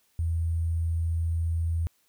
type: tone with sample-and-hold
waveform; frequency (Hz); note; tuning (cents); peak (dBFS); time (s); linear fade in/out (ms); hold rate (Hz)
sine; 82.8; E2; +8; -24; 0.19-1.87; 0; 8820
effects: white hiss -68 dBFS RMS until 2.08 s